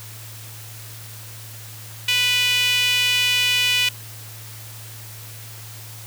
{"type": "tone with high-pass filter", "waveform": "sawtooth", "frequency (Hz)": 493.9, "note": "B4", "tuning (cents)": 0, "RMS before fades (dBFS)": -19, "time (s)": [2.08, 3.89], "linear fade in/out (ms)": 5, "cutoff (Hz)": 2700, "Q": 4.7, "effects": ["added 110 Hz sine -38 dBFS peak until 6.06 s", "white hiss -40 dBFS RMS until 6.06 s"]}